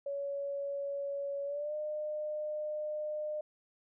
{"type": "tone with pitch glide", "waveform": "sine", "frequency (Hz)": [562, 605.8], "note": ["C#5", "D#5"], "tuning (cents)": [24, -46], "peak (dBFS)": -34, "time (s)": [0.06, 3.41], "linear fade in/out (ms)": 5, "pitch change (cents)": 130, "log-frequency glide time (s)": [1.45, 1.74], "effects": []}